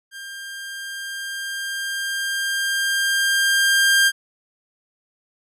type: tone with level ramp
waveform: sawtooth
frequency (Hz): 1597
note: G6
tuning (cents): +32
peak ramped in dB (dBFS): -30 to -9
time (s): 0.11-4.12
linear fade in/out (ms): 50
effects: resampled to 32000 Hz